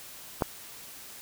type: clicks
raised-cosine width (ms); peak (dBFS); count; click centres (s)
1; -28 / -10; 2; 0.41 / 0.422
effects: white hiss -46 dBFS RMS until 1.21 s